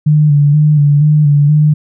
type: tone with vibrato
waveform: sine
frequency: 148 Hz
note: D3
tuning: 14 cents sharp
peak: -5 dBFS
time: 0.06-1.74 s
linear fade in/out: 10 ms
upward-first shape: square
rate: 2.1 Hz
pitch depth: 37 cents each way
effects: none